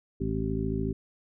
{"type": "harmonic tone with a mistuned harmonic", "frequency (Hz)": 53.7, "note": "A1", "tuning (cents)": -41, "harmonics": [1, 2, 3, 4, 5, 7], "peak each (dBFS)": [-34, -34, -34, -34, -34, -34], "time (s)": [0.2, 0.93], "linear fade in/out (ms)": 10, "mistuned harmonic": 7, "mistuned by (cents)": 44, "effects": []}